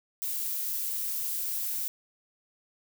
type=noise; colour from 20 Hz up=violet; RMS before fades=-32 dBFS; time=0.22-1.88 s; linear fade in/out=0 ms; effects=none